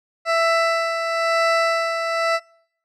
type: tone with tremolo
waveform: 20% pulse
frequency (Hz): 663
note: E5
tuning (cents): +10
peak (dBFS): -10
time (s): 0.25-2.4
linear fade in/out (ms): 50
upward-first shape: sine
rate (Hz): 1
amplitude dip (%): 50
effects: noise-tail reverb RT60 0.7 s tail -26 dB re dry + low-pass 5000 Hz 12 dB/octave